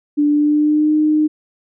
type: tone with pitch glide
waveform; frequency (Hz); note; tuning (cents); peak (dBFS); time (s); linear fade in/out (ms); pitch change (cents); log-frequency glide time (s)
sine; 293.7 to 305.8; D4 to D#4; 0 to -30; -11; 0.17-1.28; 20; +70; 0.28-0.94
effects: none